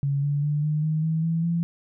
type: tone with pitch steps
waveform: sine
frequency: 140.3 / 144.08 / 147.96 / 151.94 / 156.03 / 160.23 / 164.55 / 168.98 Hz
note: C#3 / D3 / D3 / D#3 / D#3 / E3 / E3 / E3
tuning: +21 / -33 / +13 / -41 / +5 / -49 / -3 / +43 cents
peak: -21 dBFS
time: 0.03-1.63 s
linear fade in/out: 0 ms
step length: 200 ms
effects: none